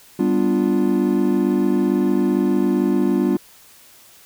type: chord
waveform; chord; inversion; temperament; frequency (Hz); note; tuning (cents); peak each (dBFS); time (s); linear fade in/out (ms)
triangle; G dominant seventh; none; equal; 196 / 246.9 / 293.7 / 349.2; G3 / B3 / D4 / F4; 0 / 0 / 0 / 0; -19; 0.19-3.37; 5
effects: white hiss -48 dBFS RMS until 4.25 s